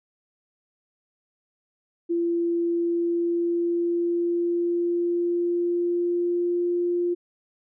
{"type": "tone with pitch glide", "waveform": "sine", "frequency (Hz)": [340.9, 349.9], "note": ["F4", "F4"], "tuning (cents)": [-42, 3], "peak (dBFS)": -21, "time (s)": [2.09, 7.15], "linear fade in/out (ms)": 20, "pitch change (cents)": 45, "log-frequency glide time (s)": [2.61, 6.66], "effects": []}